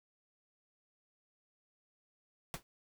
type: noise with exponential decay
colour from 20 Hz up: pink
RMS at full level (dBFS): -37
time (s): 2.54-2.63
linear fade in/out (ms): 0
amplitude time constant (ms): 19
effects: none